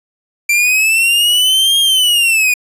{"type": "linear two-way sweep", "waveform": "45% pulse", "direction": "up then down", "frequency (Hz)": [2349, 3250, 2442], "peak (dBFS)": -9, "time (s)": [0.49, 2.54], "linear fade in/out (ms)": 5, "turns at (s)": 1.79, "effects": ["resampled to 32000 Hz"]}